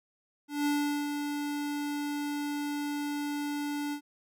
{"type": "tone with ADSR envelope", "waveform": "square", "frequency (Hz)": 291.1, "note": "D4", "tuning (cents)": -15, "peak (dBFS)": -26, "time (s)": [0.48, 4.01], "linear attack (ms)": 180, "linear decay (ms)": 410, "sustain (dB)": -6, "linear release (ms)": 83, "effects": []}